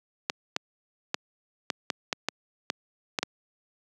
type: clicks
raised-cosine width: 0.2 ms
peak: -8 dBFS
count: 10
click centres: 0.299 / 0.564 / 1.144 / 1.702 / 1.902 / 2.128 / 2.286 / 2.701 / 3.188 / 3.23 s
effects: high-pass 200 Hz 12 dB/octave